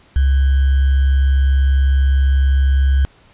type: tone with sample-and-hold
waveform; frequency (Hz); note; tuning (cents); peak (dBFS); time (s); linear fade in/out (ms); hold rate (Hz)
sine; 67.7; C#2; -40; -10; 0.16-3.05; 0; 1575
effects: pink hiss -50 dBFS RMS until 3.33 s + resampled to 8000 Hz